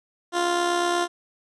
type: tone with amplitude modulation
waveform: 15% pulse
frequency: 349.2 Hz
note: F4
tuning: in tune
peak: -13 dBFS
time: 0.32-1.08 s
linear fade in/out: 50 ms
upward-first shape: sine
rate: 68.4 Hz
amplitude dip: 40%
effects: resampled to 22050 Hz